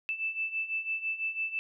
sine beating tone pair, 2637 / 2643 Hz, E7 / E7, 0 / +4 cents, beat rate 6 Hz, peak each -36 / -32 dBFS, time 0.09-1.59 s, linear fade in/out 0 ms, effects none

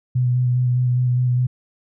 sine tone with vibrato, 124.7 Hz, B2, 17 cents sharp, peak -15 dBFS, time 0.15-1.47 s, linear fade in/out 10 ms, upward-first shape square, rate 4.9 Hz, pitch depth 15 cents each way, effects none

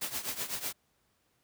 white noise with tremolo, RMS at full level -33 dBFS, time 0.01-0.73 s, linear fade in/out 10 ms, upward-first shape triangle, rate 8 Hz, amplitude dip 85%, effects pink hiss -73 dBFS RMS until 1.43 s + high-pass 60 Hz 12 dB/octave

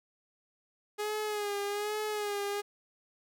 sawtooth tone with vibrato, 415.3 Hz, G#4, in tune, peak -28 dBFS, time 0.98-2.62 s, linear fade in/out 20 ms, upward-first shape sine, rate 1.2 Hz, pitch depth 49 cents each way, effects none

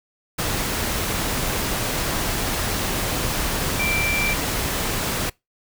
sine tone in noise, 2349 Hz, D7, in tune, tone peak -22 dBFS, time 3.79-4.34 s, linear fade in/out 10 ms, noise pink, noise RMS -24 dBFS, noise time 0.38-5.3 s, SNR -1 dB, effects noise-tail reverb RT60 0.2 s tail -24 dB re dry

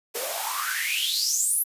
white noise with high-pass filter sweep, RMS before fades -26 dBFS, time 0.14-1.64 s, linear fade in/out 20 ms, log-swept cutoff 430 to 12000 Hz, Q 9.4, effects resampled to 32000 Hz

